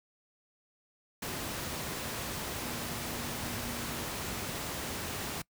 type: tone in noise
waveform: sine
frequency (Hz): 238.8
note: A#3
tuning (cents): +42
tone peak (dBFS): -44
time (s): 2.63-4.04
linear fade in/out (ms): 5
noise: pink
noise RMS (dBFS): -37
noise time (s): 1.22-5.42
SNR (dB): -10
effects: noise-tail reverb RT60 0.1 s tail -24 dB re dry + high-pass 60 Hz 12 dB/octave